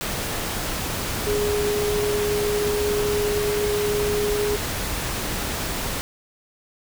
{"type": "tone in noise", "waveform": "sine", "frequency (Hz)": 415.3, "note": "G#4", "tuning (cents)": 0, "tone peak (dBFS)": -21, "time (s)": [1.27, 4.56], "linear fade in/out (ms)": 0, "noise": "pink", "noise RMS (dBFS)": -27, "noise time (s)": [0.01, 6.01], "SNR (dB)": 3, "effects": []}